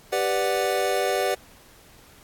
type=chord; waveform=square; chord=G major seventh; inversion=none; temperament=equal; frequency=392 / 493.9 / 587.3 / 740 Hz; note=G4 / B4 / D5 / F#5; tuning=0 / 0 / 0 / 0 cents; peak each=-28 dBFS; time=0.12-1.35 s; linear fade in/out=10 ms; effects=pink hiss -52 dBFS RMS until 2.23 s + AAC 64 kbps